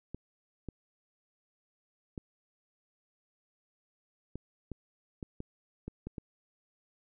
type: clicks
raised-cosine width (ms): 3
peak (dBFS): -26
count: 10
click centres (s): 0.146 / 0.687 / 2.178 / 4.356 / 4.717 / 5.228 / 5.404 / 5.88 / 6.07 / 6.182
effects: none